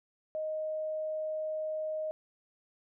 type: tone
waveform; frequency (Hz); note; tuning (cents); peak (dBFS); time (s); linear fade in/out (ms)
sine; 623; D#5; +2; -32; 0.35-2.11; 0
effects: none